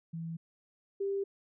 sine tone pair in turn, 164.81 / 395.2 Hz, E3 / G4, 0 / +14 cents, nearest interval octave + minor third, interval 1514 cents, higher second, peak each -36 / -30 dBFS, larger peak second, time 0.13-0.37 / 1-1.24 s, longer neither, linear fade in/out 10 ms, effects none

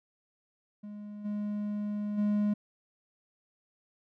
triangle tone with level steps, 207.7 Hz, G#3, in tune, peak -38 / -29 / -23 dBFS, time 0.83-2.54 s, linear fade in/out 10 ms, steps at 1.24 / 2.17 s, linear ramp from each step 20 ms, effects none

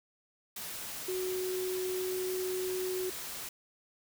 sine tone in noise, 370 Hz, F#4, in tune, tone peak -32 dBFS, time 1.08-3.1 s, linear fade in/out 5 ms, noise white, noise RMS -41 dBFS, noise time 0.56-3.49 s, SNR +6 dB, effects none

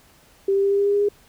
sine tone with pitch steps, 392 / 394.5 / 397 / 399.5 / 402.1 / 404.7 / 407.2 / 409.8 Hz, G4 / G4 / G4 / G4 / G4 / G#4 / G#4 / G#4, 0 / +11 / +22 / +33 / +44 / -45 / -34 / -23 cents, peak -16 dBFS, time 0.48-1.088 s, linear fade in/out 5 ms, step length 76 ms, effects pink hiss -54 dBFS RMS until 1.28 s

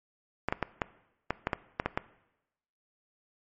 clicks, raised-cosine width 0.5 ms, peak -12 dBFS, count 10, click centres 0.486 / 0.525 / 0.627 / 0.818 / 1.306 / 1.471 / 1.532 / 1.799 / 1.86 / 1.975 s, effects noise-tail reverb RT60 0.9 s tail -18 dB re dry + MP3 32 kbps

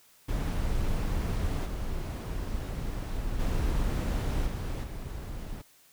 brown noise with level steps, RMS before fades -29 / -33 / -28 / -32 / -37 dBFS, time 0.28-5.62 s, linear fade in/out 10 ms, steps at 1.65 / 3.39 / 4.46 / 4.83 s, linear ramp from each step 10 ms, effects white hiss -60 dBFS RMS until 5.92 s

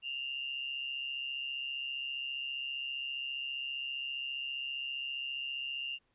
sine tone with amplitude modulation, 2794 Hz, F7, in tune, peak -33 dBFS, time 0.02-5.99 s, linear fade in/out 50 ms, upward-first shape sine, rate 135 Hz, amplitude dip 60%, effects pink hiss -75 dBFS RMS until 6.14 s + resampled to 8000 Hz

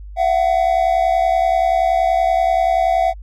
triangle tone pair together, 676 / 746.5 Hz, E5 / F#5, +43 / +15 cents, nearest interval major second, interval 172 cents, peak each -14 dBFS, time 0.16-3.14 s, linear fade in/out 50 ms, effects added 50 Hz sine -31 dBFS peak until 3.22 s

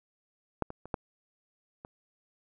clicks, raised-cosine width 1 ms, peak -14 / -26 / -30 / -16 / -29 dBFS, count 5, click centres 0.623 / 0.704 / 0.856 / 0.942 / 1.849 s, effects none

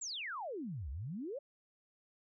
sine exponential two-way sweep, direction down then up, 7830 to 61.74 to 600 Hz, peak -39 dBFS, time 0.01-1.39 s, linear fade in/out 10 ms, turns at 0.9 s, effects none

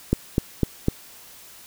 click train, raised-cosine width 3 ms, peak -5 dBFS, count 4, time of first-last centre 0.13-0.884 s, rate 3.98 Hz, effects white hiss -46 dBFS RMS until 1.66 s

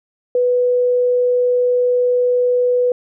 sine tone, 493.9 Hz, B4, in tune, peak -12 dBFS, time 0.35-2.92 s, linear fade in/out 2 ms, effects none

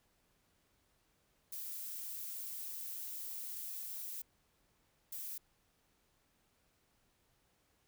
violet noise bursts at uneven times, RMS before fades -44 dBFS, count 2, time 1.52-4.22 / 5.12-5.38 s, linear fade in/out 5 ms, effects pink hiss -75 dBFS RMS until 7.87 s

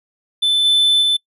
triangle tone with level steps, 3520 Hz, A7, in tune, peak -11 / -9 / -11 dBFS, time 0.42-1.17 s, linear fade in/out 10 ms, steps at 0.64 / 1.01 s, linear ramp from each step 20 ms, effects noise-tail reverb RT60 0.1 s tail -26 dB re dry + resampled to 32000 Hz

